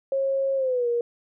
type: tone with pitch glide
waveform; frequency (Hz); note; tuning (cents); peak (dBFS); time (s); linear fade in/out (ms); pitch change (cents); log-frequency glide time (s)
sine; 542 to 474.6; C#5 to A#4; -39 to +31; -21; 0.12-1.01; 2; -230; 0.56-0.88
effects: none